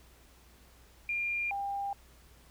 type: tone pair in turn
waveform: sine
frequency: 2400 / 798.4 Hz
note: D7 / G5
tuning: +37 / +32 cents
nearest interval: octave + perfect fifth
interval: 1905 cents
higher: first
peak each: -30 / -32 dBFS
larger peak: first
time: 1.09-1.51 / 1.51-1.93 s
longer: neither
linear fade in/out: 2 ms
effects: added 60 Hz sine -59 dBFS peak until 2.5 s + pink hiss -61 dBFS RMS until 2.5 s